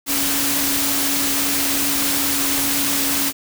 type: tone in noise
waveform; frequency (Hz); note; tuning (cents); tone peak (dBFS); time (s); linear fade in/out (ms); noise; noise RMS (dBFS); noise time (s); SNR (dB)
sine; 279.6; C#4; +15; -26; 0.06-3.33; 50; white; -20; 0.06-3.33; -9
effects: none